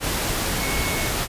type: tone in noise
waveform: sine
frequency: 2200 Hz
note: C#7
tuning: 14 cents flat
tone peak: -30 dBFS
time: 0.58-1.11 s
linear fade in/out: 50 ms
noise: pink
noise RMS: -24 dBFS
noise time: 0-1.28 s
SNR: -9 dB
effects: resampled to 32000 Hz